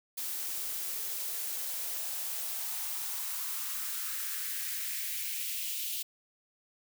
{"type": "noise with high-pass filter sweep", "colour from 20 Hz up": "blue", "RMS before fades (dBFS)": -36, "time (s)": [0.17, 6.03], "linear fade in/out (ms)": 10, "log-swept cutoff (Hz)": [260, 3100], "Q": 2.4, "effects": []}